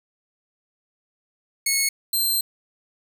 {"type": "tone pair in turn", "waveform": "10% pulse", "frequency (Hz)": [2192, 4138], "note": ["C#7", "C8"], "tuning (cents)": [-20, -20], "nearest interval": "major seventh", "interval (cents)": 1100, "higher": "second", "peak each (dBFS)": [-10, -13], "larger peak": "first", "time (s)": [[1.66, 1.89], [2.13, 2.41]], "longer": "second", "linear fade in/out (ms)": 5, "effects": []}